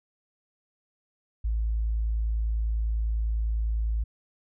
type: tone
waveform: sine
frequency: 55 Hz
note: A1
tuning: in tune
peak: -23 dBFS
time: 1.44-4.04 s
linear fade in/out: 10 ms
effects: tanh soft clip ceiling -19 dBFS

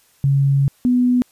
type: tone pair in turn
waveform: sine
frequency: 138.59 / 247.7 Hz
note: C#3 / B3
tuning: 0 / +5 cents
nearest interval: minor seventh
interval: 1005 cents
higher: second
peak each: -12 dBFS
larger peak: neither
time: 0.24-0.68 / 0.85-1.22 s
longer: first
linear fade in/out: 0 ms
effects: white hiss -56 dBFS RMS until 1.31 s + resampled to 32000 Hz

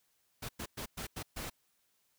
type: noise bursts at uneven times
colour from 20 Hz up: pink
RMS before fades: -41 dBFS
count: 6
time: 0.42-0.49 / 0.59-0.66 / 0.77-0.86 / 0.97-1.07 / 1.16-1.23 / 1.36-1.5 s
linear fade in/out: 10 ms
effects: white hiss -75 dBFS RMS until 2.18 s

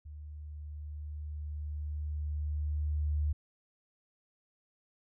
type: tone with level ramp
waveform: sine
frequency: 74.9 Hz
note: D2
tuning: 35 cents sharp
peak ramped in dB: -43 to -27 dBFS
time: 0.05-3.33 s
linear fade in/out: 10 ms
effects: none

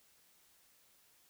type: silence
effects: white hiss -68 dBFS RMS until 1.29 s

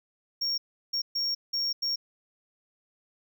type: tone bursts at uneven times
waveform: triangle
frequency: 5540 Hz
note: F8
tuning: 15 cents flat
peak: -25 dBFS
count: 5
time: 0.41-0.58 / 0.93-1.02 / 1.15-1.35 / 1.53-1.73 / 1.82-1.96 s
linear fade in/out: 10 ms
effects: none

